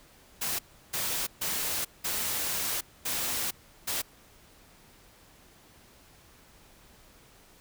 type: noise bursts at uneven times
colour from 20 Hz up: white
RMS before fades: -31 dBFS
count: 6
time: 0.41-0.59 / 0.93-1.27 / 1.41-1.85 / 2.04-2.81 / 3.05-3.51 / 3.87-4.02 s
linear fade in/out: 10 ms
effects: pink hiss -57 dBFS RMS until 7.6 s